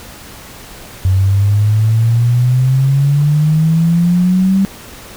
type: exponential sweep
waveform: sine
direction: up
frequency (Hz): 92.9 to 196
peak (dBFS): -8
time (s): 1.05-4.65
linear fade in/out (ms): 0
effects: pink hiss -34 dBFS RMS until 5.16 s